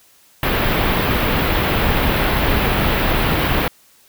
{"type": "band-stop noise", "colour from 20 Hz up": "pink", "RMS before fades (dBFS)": -17, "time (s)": [0.43, 3.68], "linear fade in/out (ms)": 2, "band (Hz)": [3500, 15000], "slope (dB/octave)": 24, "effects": ["white hiss -52 dBFS RMS until 4.08 s"]}